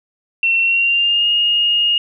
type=tone with pitch glide; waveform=sine; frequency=2712 to 2852 Hz; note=E7 to F7; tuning=+49 to +36 cents; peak=-12 dBFS; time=0.43-1.98 s; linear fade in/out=2 ms; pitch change=+87 cents; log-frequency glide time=0.61-1.28 s; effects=none